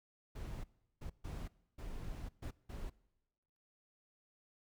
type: noise bursts at uneven times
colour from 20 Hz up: brown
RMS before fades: -44 dBFS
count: 6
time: 0.35-0.64 / 1.01-1.1 / 1.24-1.48 / 1.78-2.29 / 2.42-2.51 / 2.69-2.9 s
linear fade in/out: 10 ms
effects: noise-tail reverb RT60 1.0 s tail -22 dB re dry